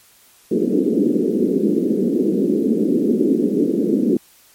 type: band-pass noise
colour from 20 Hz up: pink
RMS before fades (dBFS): -17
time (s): 0.51-4.17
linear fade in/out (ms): 5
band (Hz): 200 to 430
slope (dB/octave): 48
effects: white hiss -51 dBFS RMS until 4.54 s + MP3 64 kbps

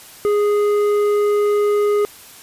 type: tone with tanh clipping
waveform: sine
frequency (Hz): 414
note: G#4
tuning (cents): -5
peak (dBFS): -15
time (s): 0.25-2.05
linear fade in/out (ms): 0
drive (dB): 9
effects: white hiss -41 dBFS RMS until 2.42 s + resampled to 32000 Hz

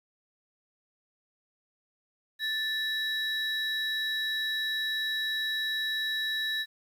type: tone pair together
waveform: triangle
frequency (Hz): 1760 / 3879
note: A6 / B7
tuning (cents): 0 / -32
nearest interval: octave + major second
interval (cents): 1368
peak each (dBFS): -29 / -29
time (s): 2.39-6.66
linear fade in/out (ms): 50
effects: tanh soft clip ceiling -20 dBFS + 10-bit

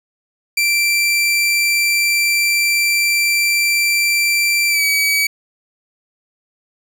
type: tone with pitch glide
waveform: sawtooth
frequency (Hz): 2349 to 2279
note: D7 to C#7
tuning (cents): 0 to +47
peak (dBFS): -10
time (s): 0.57-5.27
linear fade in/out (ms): 5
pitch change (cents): -53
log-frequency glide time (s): 4.69-4.83
effects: none

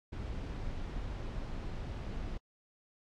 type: noise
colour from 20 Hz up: brown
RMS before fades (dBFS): -39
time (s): 0.12-2.38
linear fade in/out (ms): 10
effects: low-pass 5000 Hz 12 dB/octave + AAC 64 kbps

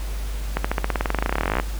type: accelerating click train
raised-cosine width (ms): 0.5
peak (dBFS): -6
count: 29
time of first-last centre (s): 0.57-1.599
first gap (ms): 75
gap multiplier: 0.94
effects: added 50 Hz sine -25 dBFS peak until 1.79 s + pink hiss -39 dBFS RMS until 1.79 s

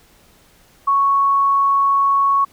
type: tone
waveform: sine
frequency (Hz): 1108.7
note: C#6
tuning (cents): 0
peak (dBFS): -12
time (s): 0.87-2.45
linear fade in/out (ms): 10
effects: pink hiss -52 dBFS RMS until 2.52 s

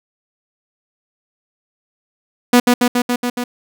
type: tone with echo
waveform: sawtooth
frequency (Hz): 244.7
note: B3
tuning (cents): -16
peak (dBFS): -3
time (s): 2.53-2.6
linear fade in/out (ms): 5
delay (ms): 140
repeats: 6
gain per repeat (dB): -2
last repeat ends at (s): 3.44
effects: none

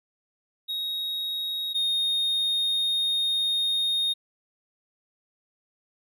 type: tone pair in turn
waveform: triangle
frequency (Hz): 3774 / 3701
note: A#7 / A#7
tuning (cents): +21 / -13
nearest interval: unison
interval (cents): 34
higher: first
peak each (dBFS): -26 / -21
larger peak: second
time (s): 0.68-1.74 / 1.74-4.14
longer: second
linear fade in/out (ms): 20
effects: none

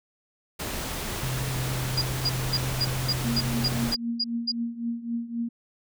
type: noise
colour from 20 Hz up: pink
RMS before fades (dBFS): -32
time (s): 0.59-3.95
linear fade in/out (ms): 10
type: tone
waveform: sine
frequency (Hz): 128.5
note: C3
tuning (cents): -31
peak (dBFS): -28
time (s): 1.23-3.88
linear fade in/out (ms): 2
type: tone bursts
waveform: sine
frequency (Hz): 4855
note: D#8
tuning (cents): -43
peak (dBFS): -22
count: 10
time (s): 1.97-4.52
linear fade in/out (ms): 10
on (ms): 48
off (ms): 230
type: tone with tremolo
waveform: sine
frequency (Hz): 233.9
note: A#3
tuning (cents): +6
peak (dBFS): -24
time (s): 3.24-5.49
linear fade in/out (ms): 10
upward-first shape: triangle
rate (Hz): 3.8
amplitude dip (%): 85
effects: none

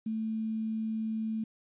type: tone with quantisation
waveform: sine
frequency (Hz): 220.5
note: A3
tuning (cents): +4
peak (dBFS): -30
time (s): 0.06-1.44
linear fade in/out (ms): 5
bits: 10
effects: resampled to 8000 Hz

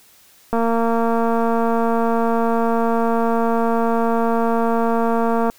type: click train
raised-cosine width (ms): 1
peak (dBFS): -7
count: 1144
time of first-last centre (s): 0.53-5.5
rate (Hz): 230
effects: white hiss -51 dBFS RMS until 5.58 s

